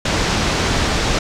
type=low-pass noise; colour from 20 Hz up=pink; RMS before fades=-18 dBFS; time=0.05-1.19 s; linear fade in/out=5 ms; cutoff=6700 Hz; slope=24 dB/octave; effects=none